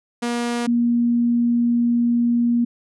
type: tone pair in turn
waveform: sawtooth / sine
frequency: 238.5 / 237.6 Hz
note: A#3 / A#3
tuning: +40 / +33 cents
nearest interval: unison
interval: 7 cents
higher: first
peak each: -17 / -15 dBFS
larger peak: second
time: 0.22-0.67 / 0.67-2.65 s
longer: second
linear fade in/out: 10 ms
effects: resampled to 24000 Hz